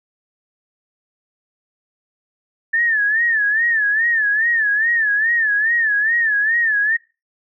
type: tone with vibrato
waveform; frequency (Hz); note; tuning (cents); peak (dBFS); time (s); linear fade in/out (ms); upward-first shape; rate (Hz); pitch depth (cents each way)
sine; 1767; A6; +7; -14; 2.73-6.97; 10; sine; 2.4; 120
effects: noise-tail reverb RT60 0.3 s tail -24 dB re dry